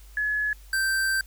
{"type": "tone pair in turn", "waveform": ["sine", "square"], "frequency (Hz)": [1700, 1562.8], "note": ["G#6", "G6"], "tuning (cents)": [40, -6], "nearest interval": "minor second", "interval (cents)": 146, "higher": "first", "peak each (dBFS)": -23, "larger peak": "neither", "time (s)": [[0.17, 0.53], [0.73, 1.21]], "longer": "second", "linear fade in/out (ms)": 2, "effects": ["added 50 Hz sine -45 dBFS peak until 1.26 s", "white hiss -56 dBFS RMS until 1.26 s"]}